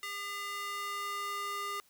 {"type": "tone with high-pass filter sweep", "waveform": "square", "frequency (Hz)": 403.9, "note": "G#4", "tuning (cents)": -48, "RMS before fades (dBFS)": -38, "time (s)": [0.03, 1.8], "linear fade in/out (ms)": 0, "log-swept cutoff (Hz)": [1700, 950], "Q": 1.8, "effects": ["white hiss -66 dBFS RMS until 1.89 s"]}